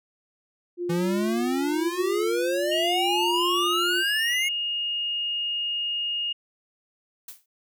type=tone with tremolo; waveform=sine; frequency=351.4 Hz; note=F4; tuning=11 cents sharp; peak=-25 dBFS; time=0.77-4.04 s; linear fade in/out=50 ms; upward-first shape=triangle; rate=0.87 Hz; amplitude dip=30%
type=exponential sweep; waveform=square; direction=up; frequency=165.6 to 2196 Hz; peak=-25 dBFS; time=0.89-4.49 s; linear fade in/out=10 ms
type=tone; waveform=sine; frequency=2850 Hz; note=F7; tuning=34 cents sharp; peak=-25 dBFS; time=2.71-6.33 s; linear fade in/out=10 ms
type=noise with exponential decay; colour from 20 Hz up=blue; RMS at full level=-35 dBFS; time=7.28-7.46 s; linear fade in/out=5 ms; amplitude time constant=38 ms
effects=none